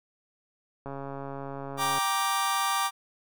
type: click train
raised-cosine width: 1 ms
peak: -24 dBFS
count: 156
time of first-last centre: 0.86-1.983 s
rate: 138 Hz
type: chord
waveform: sawtooth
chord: G minor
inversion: none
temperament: just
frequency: 784 / 940.8 / 1176 Hz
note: G5 / Bb5 / D6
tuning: 0 / +16 / +2 cents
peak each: -27 / -28 / -23 dBFS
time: 1.77-2.91 s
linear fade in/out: 50 ms
effects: none